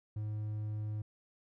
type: tone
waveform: triangle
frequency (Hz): 106.5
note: G#2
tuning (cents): +44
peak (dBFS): -33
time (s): 0.16-1.02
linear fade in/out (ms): 5
effects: none